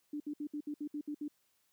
sine tone bursts, 295.5 Hz, D4, 11 cents sharp, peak -36 dBFS, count 9, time 0.13-1.281 s, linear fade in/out 5 ms, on 71 ms, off 64 ms, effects white hiss -75 dBFS RMS until 1.72 s + high-pass 60 Hz 12 dB/octave

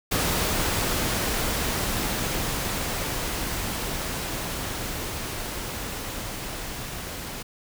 pink noise with level ramp, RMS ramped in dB -24 to -35 dBFS, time 0.11-7.43 s, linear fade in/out 10 ms, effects none

